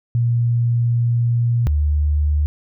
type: tone pair in turn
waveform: sine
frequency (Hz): 118.6 / 74.3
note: A#2 / D2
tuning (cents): +30 / +21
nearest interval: minor sixth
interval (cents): 809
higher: first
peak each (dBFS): -14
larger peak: neither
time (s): 0.15-1.67 / 1.67-2.46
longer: first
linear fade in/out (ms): 0
effects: none